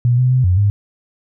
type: tone with pitch steps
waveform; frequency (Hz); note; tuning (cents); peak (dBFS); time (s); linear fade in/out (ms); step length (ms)
sine; 121.5 / 126.8 / 128.4 / 90.7 / 101.7; B2 / B2 / C3 / F#2 / G#2; -28 / +46 / -32 / -34 / -36; -10; 0.05-0.7; 0; 130
effects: none